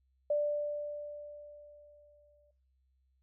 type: tone with exponential decay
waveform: sine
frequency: 589 Hz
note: D5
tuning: 5 cents sharp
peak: -26 dBFS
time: 0.3-2.51 s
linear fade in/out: 5 ms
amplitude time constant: 480 ms
effects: noise-tail reverb RT60 0.5 s tail -19 dB re dry + added 65 Hz sine -70 dBFS peak until 3.22 s